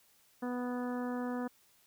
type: harmonic tone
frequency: 246.9 Hz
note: B3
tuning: in tune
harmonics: 1 / 2 / 3 / 4 / 5 / 6 / 7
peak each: -35 / -41 / -45 / -47 / -49 / -51 / -52 dBFS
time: 0.42-1.48 s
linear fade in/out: 10 ms
effects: white hiss -67 dBFS RMS until 1.86 s